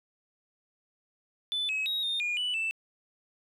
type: tone with pitch steps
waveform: sine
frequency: 3501 / 2560 / 3793 / 3654 / 2431 / 2966 / 2653 Hz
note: A7 / D#7 / A#7 / A#7 / D#7 / F#7 / E7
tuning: -9 / +49 / +29 / -35 / -41 / +4 / +10 cents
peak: -26 dBFS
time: 1.52-2.71 s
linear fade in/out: 0 ms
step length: 170 ms
effects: tanh soft clip ceiling -26 dBFS + 11-bit